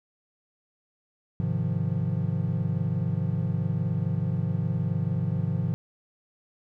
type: chord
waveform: triangle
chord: F minor seventh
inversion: first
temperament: equal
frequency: 103.83 / 130.81 / 155.56 / 174.61 Hz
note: Ab2 / C3 / Eb3 / F3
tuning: 0 / 0 / 0 / 0 cents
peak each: -28 dBFS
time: 1.4-5.74 s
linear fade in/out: 0 ms
effects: none